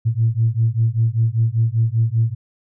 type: beating tone pair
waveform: sine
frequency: 111.4 / 116.5 Hz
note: A2 / A#2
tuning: +22 / -1 cents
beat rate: 5.1 Hz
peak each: -17 dBFS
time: 0.05-2.35 s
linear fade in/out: 20 ms
effects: tanh soft clip ceiling -7 dBFS